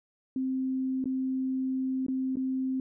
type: tone with dropouts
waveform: sine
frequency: 261.6 Hz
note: C4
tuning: in tune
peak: -27 dBFS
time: 0.36-2.8 s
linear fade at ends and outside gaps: 2 ms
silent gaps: 1.042-1.056 / 2.065-2.083 / 2.357-2.369 s
effects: none